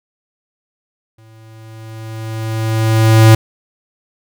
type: tone with exponential growth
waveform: square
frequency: 111.1 Hz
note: A2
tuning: 17 cents sharp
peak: -3 dBFS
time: 1.18-3.35 s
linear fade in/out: 5 ms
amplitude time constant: 470 ms
effects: none